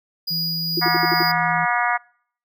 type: tone with tremolo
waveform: square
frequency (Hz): 4900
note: D#8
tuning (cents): -27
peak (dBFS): -22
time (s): 0.27-1.32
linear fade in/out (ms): 10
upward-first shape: sine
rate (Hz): 2.3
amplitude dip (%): 25
type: tone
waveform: sine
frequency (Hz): 164.81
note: E3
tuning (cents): 0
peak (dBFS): -28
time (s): 0.3-1.66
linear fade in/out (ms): 20
type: tone bursts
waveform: sine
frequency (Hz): 345.9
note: F4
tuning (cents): -17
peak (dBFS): -19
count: 6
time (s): 0.77-1.227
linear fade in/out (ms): 5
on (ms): 27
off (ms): 59
type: harmonic tone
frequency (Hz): 241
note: B3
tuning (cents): -42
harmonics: 3 / 4 / 5 / 6 / 7 / 8 / 9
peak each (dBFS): -23 / -24 / -25 / -26 / -26 / -27 / -28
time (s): 0.81-1.98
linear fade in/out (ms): 20
effects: noise-tail reverb RT60 0.6 s tail -26 dB re dry